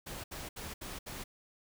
pink noise bursts, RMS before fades -43 dBFS, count 5, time 0.06-1.24 s, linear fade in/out 10 ms, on 180 ms, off 70 ms, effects none

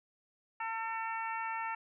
harmonic tone, 450.5 Hz, A4, 41 cents sharp, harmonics 2 / 3 / 4 / 5 / 6, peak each -37 / -41 / -43 / -45 / -47 dBFS, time 0.6-1.75 s, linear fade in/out 5 ms, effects none

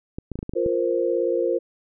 clicks, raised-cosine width 3 ms, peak -17 dBFS, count 8, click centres 0.185 / 0.317 / 0.356 / 0.39 / 0.429 / 0.494 / 0.536 / 0.662 s
sine chord, F suspended fourth, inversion none, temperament just, 349.2 / 465.6 / 523.8 Hz, F4 / Bb4 / C5, 0 / -2 / +2 cents, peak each -24 dBFS, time 0.55-1.59 s, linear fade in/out 20 ms
effects none

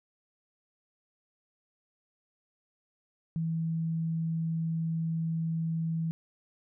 sine tone, 163.2 Hz, E3, 17 cents flat, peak -28 dBFS, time 3.36-6.11 s, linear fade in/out 0 ms, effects none

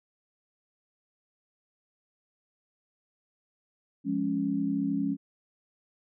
sine chord, Db major, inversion first, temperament equal, 174.61 / 207.7 / 277.2 Hz, F3 / Ab3 / Db4, 0 / 0 / 0 cents, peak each -34 / -31 / -28 dBFS, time 4.04-5.17 s, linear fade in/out 50 ms, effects none

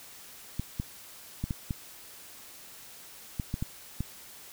clicks, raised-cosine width 5 ms, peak -18 dBFS, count 9, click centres 0.596 / 0.799 / 1.44 / 1.508 / 1.708 / 3.398 / 3.541 / 3.625 / 4.006 s, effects white hiss -49 dBFS RMS until 4.52 s

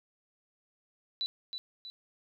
sine tone with echo, 3967 Hz, B7, 7 cents sharp, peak -30 dBFS, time 1.21-1.26 s, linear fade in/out 0 ms, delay 320 ms, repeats 2, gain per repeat -6 dB, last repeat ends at 1.9 s, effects 12-bit

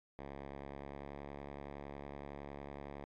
5% pulse tone with pitch glide, 69.7 to 70.84 Hz, C#2 to C#2, +10 to +38 cents, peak -34 dBFS, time 0.19-3.04 s, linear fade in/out 0 ms, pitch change +28 cents, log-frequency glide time 0.57-1.23 s, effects low-pass 2000 Hz 12 dB/octave + AAC 64 kbps

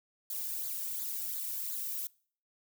violet noise with flanger, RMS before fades -37 dBFS, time 0.3-2.07 s, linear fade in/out 2 ms, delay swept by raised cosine 0.35 to 1.55 ms, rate 2.8 Hz, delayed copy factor -0.8, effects noise-tail reverb RT60 0.5 s tail -24 dB re dry

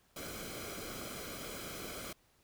pink noise with comb filter, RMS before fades -44 dBFS, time 0.16-2.13 s, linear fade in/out 5 ms, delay 1.1 ms, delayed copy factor -0.65, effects pink hiss -70 dBFS RMS until 2.43 s

